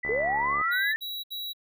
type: tone with vibrato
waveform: sine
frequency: 1975.5 Hz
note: B6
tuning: in tune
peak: -28 dBFS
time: 0.03-0.92 s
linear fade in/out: 10 ms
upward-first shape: sine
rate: 2.5 Hz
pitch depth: 30 cents each way
type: click train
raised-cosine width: 1 ms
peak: -25 dBFS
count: 41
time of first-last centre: 0.05-0.613 s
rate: 71.1 Hz
type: linear sweep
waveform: sine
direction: up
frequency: 415.3 to 1813 Hz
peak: -25 dBFS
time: 0.09-0.96 s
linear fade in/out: 0 ms
type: tone bursts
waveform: square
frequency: 3889 Hz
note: B7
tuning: 27 cents flat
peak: -33 dBFS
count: 3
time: 0.71-1.534 s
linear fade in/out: 20 ms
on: 230 ms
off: 67 ms
effects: none